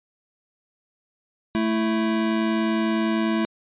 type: tone pair together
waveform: square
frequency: 220.4 / 330.9 Hz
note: A3 / E4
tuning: +3 / +7 cents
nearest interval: perfect fifth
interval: 704 cents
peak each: -23 / -25 dBFS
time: 1.55-3.45 s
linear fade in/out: 0 ms
effects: resampled to 8000 Hz